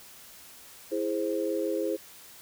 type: chord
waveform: sine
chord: E augmented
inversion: none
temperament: equal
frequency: 329.6 / 415.3 / 523.3 Hz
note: E4 / G#4 / B#4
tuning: 0 / 0 / 0 cents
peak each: -31 dBFS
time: 0.91-1.97 s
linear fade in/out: 20 ms
effects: white hiss -50 dBFS RMS until 2.41 s